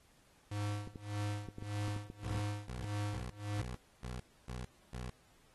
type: tone with tremolo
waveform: square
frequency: 103.4 Hz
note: G#2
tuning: 7 cents flat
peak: -35 dBFS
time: 0.51-3.62 s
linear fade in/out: 5 ms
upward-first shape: sine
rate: 1.7 Hz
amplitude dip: 95%
type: clicks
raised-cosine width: 3 ms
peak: -32 dBFS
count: 10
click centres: 0.874 / 0.958 / 1.487 / 1.584 / 1.624 / 1.881 / 1.964 / 2.101 / 2.31 / 2.35 s
type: tone bursts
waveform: 20% pulse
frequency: 61.74 Hz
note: B1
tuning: in tune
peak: -36 dBFS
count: 7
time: 2.23-5.1 s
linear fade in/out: 5 ms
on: 170 ms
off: 280 ms
effects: pink hiss -68 dBFS RMS until 5.54 s + AAC 32 kbps